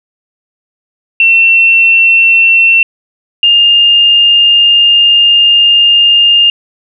sine tone pair in turn, 2702 / 2817 Hz, E7 / F7, +42 / +14 cents, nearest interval minor second, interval 72 cents, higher second, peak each -3 dBFS, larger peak neither, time 1.2-2.83 / 3.43-6.5 s, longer second, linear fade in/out 2 ms, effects none

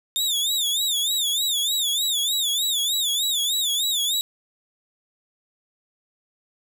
sawtooth tone with vibrato, 3600 Hz, A7, 39 cents sharp, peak -18 dBFS, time 0.16-4.21 s, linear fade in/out 0 ms, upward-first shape sine, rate 3.3 Hz, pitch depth 140 cents each way, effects none

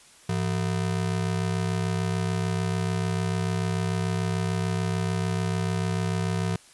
square ring-modulated tone, 138.59 Hz, C#3, in tune, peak -22 dBFS, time 0.29-6.56 s, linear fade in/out 2 ms, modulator 33.4 Hz, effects white hiss -53 dBFS RMS until 6.73 s + resampled to 24000 Hz

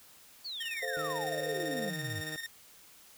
sine exponential sweep, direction down, 4666 to 92.5 Hz, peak -37 dBFS, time 0.44-2.22 s, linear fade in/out 20 ms
sawtooth tone with tremolo, 1834 Hz, A#6, 29 cents flat, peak -33 dBFS, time 0.6-2.47 s, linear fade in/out 10 ms, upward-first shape square, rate 18 Hz, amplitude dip 55%
sine chord, F major, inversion first, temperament equal, 440 / 523.3 / 698.5 Hz, A4 / C5 / F5, 0 / 0 / 0 cents, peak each -41 / -37 / -42 dBFS, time 0.82-1.9 s, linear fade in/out 10 ms
15% pulse tone, 155.56 Hz, D#3, in tune, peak -35 dBFS, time 0.97-2.36 s, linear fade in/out 0 ms
effects white hiss -57 dBFS RMS until 3.17 s

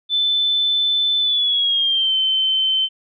sine tone with pitch glide, 3520 to 3082 Hz, A7 to G7, 0 to -30 cents, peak -15 dBFS, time 0.09-2.89 s, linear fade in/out 50 ms, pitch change -230 cents, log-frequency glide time 1.2-2.15 s, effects none

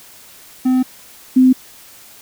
triangle / sine tone pair in turn, 256.3 / 257.3 Hz, C4 / C4, -36 / -29 cents, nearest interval unison, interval 7 cents, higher second, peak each -9 / -6 dBFS, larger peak second, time 0.65-0.83 / 1.36-1.53 s, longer first, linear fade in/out 10 ms, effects white hiss -42 dBFS RMS until 2.21 s

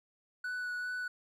triangle tone with vibrato, 1480 Hz, F#6, in tune, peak -33 dBFS, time 0.44-1.08 s, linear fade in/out 5 ms, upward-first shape sine, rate 2.5 Hz, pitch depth 12 cents each way, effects none

